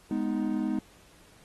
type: chord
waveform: triangle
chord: G# minor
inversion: none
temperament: just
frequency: 207.7 / 249.2 / 311.5 Hz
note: G#3 / B3 / D#4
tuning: 0 / +16 / +2 cents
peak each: -29 dBFS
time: 0.11-0.79 s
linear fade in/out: 2 ms
effects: pink hiss -58 dBFS RMS until 1.44 s + AAC 32 kbps